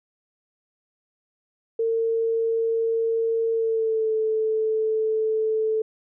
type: tone with pitch glide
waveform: sine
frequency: 454.2 to 438.2 Hz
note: A#4 to A4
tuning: -45 to -7 cents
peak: -20 dBFS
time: 1.79-5.82 s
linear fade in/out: 5 ms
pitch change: -62 cents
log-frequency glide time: 3.52-4.13 s
effects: none